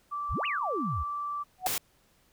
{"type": "tone", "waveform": "sine", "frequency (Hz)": 1166, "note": "D6", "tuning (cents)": -13, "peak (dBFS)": -31, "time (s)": [0.11, 1.44], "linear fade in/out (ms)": 20}
{"type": "exponential two-way sweep", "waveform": "sine", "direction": "up then down", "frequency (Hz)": [32.7, 2960, 60.3], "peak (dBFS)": -30, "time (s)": [0.29, 1.04], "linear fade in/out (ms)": 20, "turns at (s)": 0.46}
{"type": "tone with exponential growth", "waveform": "sine", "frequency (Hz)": 740, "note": "F#5", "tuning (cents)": 0, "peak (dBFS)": -21, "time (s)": [1.58, 1.67], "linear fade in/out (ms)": 0, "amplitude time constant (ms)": 18}
{"type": "noise", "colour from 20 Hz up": "white", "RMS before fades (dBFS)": -31, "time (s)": [1.66, 1.78], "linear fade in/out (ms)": 2}
{"effects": ["pink hiss -66 dBFS RMS until 2.32 s"]}